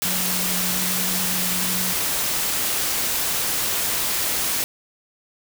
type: tone in noise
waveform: sine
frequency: 182.7 Hz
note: F#3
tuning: 22 cents flat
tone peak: -30 dBFS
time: 0.05-1.93 s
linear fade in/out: 0 ms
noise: white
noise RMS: -23 dBFS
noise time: 0.02-4.64 s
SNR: -10 dB
effects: none